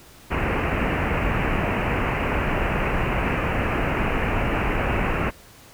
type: low-pass noise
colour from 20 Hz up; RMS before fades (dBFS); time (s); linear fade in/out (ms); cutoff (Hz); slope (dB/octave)
pink; -23; 0.3-5.31; 20; 2800; 96
effects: pink hiss -48 dBFS RMS until 5.73 s